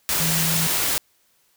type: tone in noise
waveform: sine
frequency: 162.9 Hz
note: E3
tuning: 20 cents flat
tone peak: -24 dBFS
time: 0.2-0.67 s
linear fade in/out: 0 ms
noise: white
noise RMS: -22 dBFS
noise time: 0.09-0.98 s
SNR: -5 dB
effects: white hiss -63 dBFS RMS until 1.56 s